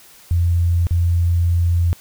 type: tone with dropouts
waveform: sine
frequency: 86 Hz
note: F2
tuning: 26 cents flat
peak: -13 dBFS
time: 0.31-1.93 s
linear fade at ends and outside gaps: 0 ms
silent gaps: 0.869-0.909 s
effects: white hiss -46 dBFS RMS until 2 s